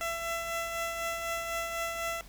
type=tone with tremolo; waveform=15% pulse; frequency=670 Hz; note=E5; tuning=28 cents sharp; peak=-24 dBFS; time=0.01-2.21 s; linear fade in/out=0 ms; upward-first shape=triangle; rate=4 Hz; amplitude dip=45%; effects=added 50 Hz sine -51 dBFS peak until 2.28 s + pink hiss -54 dBFS RMS until 2.28 s